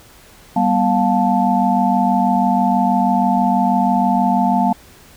sine tone cluster, 195.6 / 241.8 / 708 / 878 Hz, G3 / B3 / F5 / A5, -4 / -36 / +23 / -4 cents, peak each -18 dBFS, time 0.56-4.73 s, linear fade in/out 5 ms, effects pink hiss -45 dBFS RMS until 5.16 s

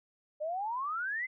sine exponential sweep, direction up, 587.3 to 2097 Hz, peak -32 dBFS, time 0.4-1.27 s, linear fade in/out 20 ms, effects none

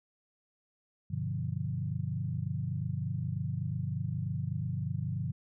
sine chord, G dominant seventh, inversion none, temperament equal, 98 / 123.47 / 146.83 / 174.61 Hz, G2 / B2 / D3 / F3, 0 / 0 / 0 / 0 cents, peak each -37 / -36 / -36 / -39 dBFS, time 1.1-5.32 s, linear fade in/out 10 ms, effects none

